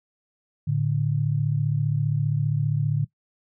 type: tone pair together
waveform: sine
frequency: 111.72 / 146.83 Hz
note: A2 / D3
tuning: +27 / 0 cents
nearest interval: perfect fourth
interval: 473 cents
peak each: -25 / -22 dBFS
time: 0.67-3.05 s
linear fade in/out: 10 ms
effects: noise-tail reverb RT60 0.1 s tail -19 dB re dry